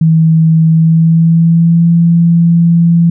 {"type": "tone with pitch glide", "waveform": "sine", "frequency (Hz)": [161.2, 168.92], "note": ["E3", "E3"], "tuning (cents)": [-38, 43], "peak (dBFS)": -4, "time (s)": [0.01, 3.1], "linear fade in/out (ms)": 5, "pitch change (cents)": 81, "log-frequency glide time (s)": [0.69, 1.9], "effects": []}